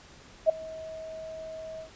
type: tone with ADSR envelope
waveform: sine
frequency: 639 Hz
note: D#5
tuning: 46 cents sharp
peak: -14 dBFS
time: 0.46-1.9 s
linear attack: 34 ms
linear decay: 7 ms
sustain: -23 dB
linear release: 100 ms
effects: pink hiss -52 dBFS RMS until 1.95 s + resampled to 16000 Hz